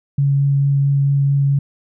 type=tone with vibrato; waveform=sine; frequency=139.8 Hz; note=C#3; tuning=15 cents sharp; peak=-12 dBFS; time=0.18-1.59 s; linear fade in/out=5 ms; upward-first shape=triangle; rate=4.5 Hz; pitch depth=9 cents each way; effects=none